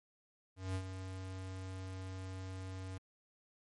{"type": "tone with ADSR envelope", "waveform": "square", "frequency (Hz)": 94.1, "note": "F#2", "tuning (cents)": 30, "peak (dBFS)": -35, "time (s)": [0.56, 2.98], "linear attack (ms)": 190, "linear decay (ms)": 68, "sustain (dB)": -8, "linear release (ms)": 7, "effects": ["MP3 48 kbps"]}